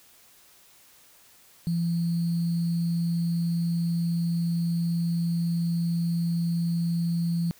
sine tone with sample-and-hold, 169.5 Hz, E3, 49 cents sharp, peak -23 dBFS, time 1.67-7.51 s, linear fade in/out 0 ms, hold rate 4410 Hz, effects white hiss -56 dBFS RMS until 7.59 s

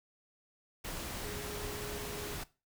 sine tone in noise, 415.3 Hz, G#4, in tune, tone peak -44 dBFS, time 1.24-2.35 s, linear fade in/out 10 ms, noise pink, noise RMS -41 dBFS, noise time 0.84-2.44 s, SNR -6 dB, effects noise-tail reverb RT60 0.3 s tail -19 dB re dry

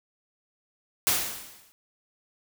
white noise with exponential decay, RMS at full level -21 dBFS, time 1.07-1.72 s, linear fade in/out 0 ms, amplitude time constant 140 ms, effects none

